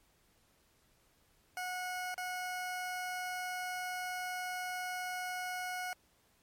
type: tone with dropouts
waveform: 20% pulse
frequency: 730 Hz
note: F#5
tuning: 24 cents flat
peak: -32 dBFS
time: 1.57-5.93 s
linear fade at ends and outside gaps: 1 ms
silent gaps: 2.143-2.179 s
effects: pink hiss -70 dBFS RMS until 6.42 s + MP3 64 kbps